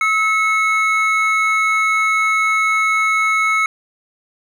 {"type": "tone pair together", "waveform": "triangle", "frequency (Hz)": [1294, 2190], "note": ["E6", "C#7"], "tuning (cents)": [-32, -22], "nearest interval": "major sixth", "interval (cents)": 910, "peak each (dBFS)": [-15, -14], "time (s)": [0.01, 3.66], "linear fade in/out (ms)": 2, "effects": []}